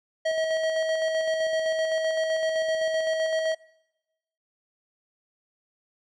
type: tone with tremolo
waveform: square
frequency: 640 Hz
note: D#5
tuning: 49 cents sharp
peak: -23 dBFS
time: 0.25-3.55 s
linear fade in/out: 10 ms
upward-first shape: square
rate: 7.8 Hz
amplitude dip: 30%
effects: noise-tail reverb RT60 1.0 s tail -23 dB re dry + low-pass 5000 Hz 12 dB/octave